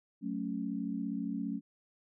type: chord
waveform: sine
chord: F# minor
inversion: none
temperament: equal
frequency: 185 / 220 / 277.2 Hz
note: F#3 / A3 / C#4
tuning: 0 / 0 / 0 cents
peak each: -39 / -37 / -37 dBFS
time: 0.21-1.61 s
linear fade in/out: 50 ms
effects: none